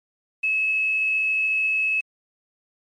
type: tone with quantisation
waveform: sine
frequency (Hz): 2587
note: E7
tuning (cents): -33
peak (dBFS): -19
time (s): 0.43-2.01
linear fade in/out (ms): 10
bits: 8
effects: MP3 48 kbps